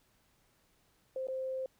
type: tone with dropouts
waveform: sine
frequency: 523.3 Hz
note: C5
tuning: in tune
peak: -34 dBFS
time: 1.16-1.66 s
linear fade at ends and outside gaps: 2 ms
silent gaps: 1.271-1.284 s
effects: pink hiss -71 dBFS RMS until 1.79 s